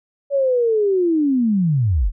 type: linear sweep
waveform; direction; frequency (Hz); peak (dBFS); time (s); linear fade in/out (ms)
sine; down; 570 to 32.7; -14; 0.3-2.12; 50
effects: none